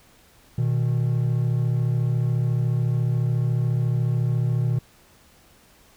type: tone pair together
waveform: triangle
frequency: 121.48 / 155.56 Hz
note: B2 / D#3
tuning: -28 / 0 cents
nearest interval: major third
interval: 428 cents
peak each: -18 / -23 dBFS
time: 0.58-4.79 s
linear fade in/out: 5 ms
effects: tanh soft clip ceiling -11 dBFS + pink hiss -55 dBFS RMS until 5.96 s